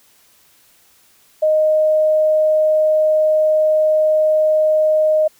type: tone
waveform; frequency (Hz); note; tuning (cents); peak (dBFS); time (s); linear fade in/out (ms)
sine; 620; D#5; -6; -11; 1.42-5.28; 10
effects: white hiss -53 dBFS RMS until 5.39 s